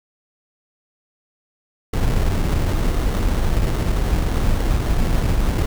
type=noise with sample-and-hold; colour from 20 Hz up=brown; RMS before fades=-18 dBFS; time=1.93-5.66 s; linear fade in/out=5 ms; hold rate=2450 Hz; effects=none